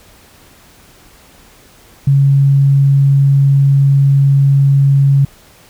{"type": "tone", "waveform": "sine", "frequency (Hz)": 138.59, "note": "C#3", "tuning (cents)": 0, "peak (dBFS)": -6, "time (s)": [2.07, 5.25], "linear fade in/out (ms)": 5, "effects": ["pink hiss -44 dBFS RMS until 5.69 s"]}